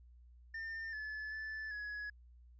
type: tone with pitch steps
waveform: triangle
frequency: 1804 / 1726 / 1746 / 1682 Hz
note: A6 / A6 / A6 / G#6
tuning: +43 / -34 / -14 / +22 cents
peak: -39 dBFS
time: 0.54-2.1 s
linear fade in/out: 5 ms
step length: 390 ms
effects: added 60 Hz sine -57 dBFS peak until 2.59 s + resampled to 16000 Hz